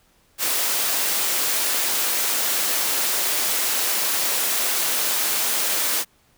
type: high-pass noise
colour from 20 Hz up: white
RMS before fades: -22 dBFS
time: 0.38-6.05 s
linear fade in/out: 50 ms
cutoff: 310 Hz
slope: 12 dB/octave
effects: pink hiss -60 dBFS RMS until 6.37 s